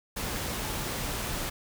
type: tone in noise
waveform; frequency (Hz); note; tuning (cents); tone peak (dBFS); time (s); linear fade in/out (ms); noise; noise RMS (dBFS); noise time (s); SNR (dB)
sine; 863; A5; -34; -44; 0.62-0.85; 10; pink; -33; 0.16-1.5; -14
effects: none